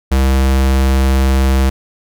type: tone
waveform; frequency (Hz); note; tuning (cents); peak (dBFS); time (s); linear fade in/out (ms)
square; 66.4; C2; +26; -10; 0.11-1.7; 10
effects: none